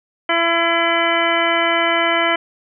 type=harmonic tone with a mistuned harmonic; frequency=336 Hz; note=E4; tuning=33 cents sharp; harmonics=1 / 2 / 3 / 4 / 5 / 6 / 7 / 9; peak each=-24 / -20 / -23 / -22 / -24 / -21 / -24 / -24 dBFS; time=0.29-2.36 s; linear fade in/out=5 ms; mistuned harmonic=7; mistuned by=-20 cents; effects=none